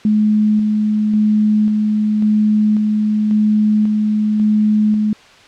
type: tone with tremolo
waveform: sine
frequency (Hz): 212.6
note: G#3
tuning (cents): +41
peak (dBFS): -10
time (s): 0.05-5.13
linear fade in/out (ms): 2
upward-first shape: square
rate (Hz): 0.92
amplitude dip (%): 25
effects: white hiss -43 dBFS RMS until 5.47 s + low-pass 4000 Hz 12 dB/octave